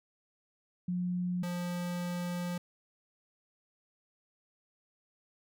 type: tone pair in turn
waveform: sine / square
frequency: 178.9 / 176.13 Hz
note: F3 / F3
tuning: +42 / +15 cents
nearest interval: unison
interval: 27 cents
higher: first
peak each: -30 / -34 dBFS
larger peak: first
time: 0.88-1.43 / 1.43-2.58 s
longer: second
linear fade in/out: 5 ms
effects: none